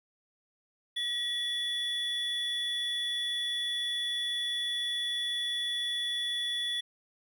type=tone pair together; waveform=triangle; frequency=1915 / 3429 Hz; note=A#6 / A7; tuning=+46 / -45 cents; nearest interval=minor seventh; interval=1009 cents; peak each=-37 / -29 dBFS; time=0.96-6.81 s; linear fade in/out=10 ms; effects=none